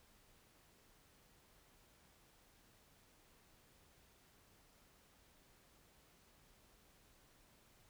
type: silence
effects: pink hiss -69 dBFS RMS until 7.89 s